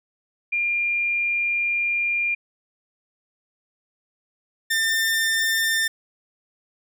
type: tone pair in turn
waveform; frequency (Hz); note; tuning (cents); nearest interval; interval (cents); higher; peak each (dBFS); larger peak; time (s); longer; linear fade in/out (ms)
sine / sawtooth; 2400 / 1798; D7 / A6; +37 / +37; perfect fourth; 500; first; -20 / -16; second; 0.52-2.35 / 4.7-5.88; first; 10
effects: none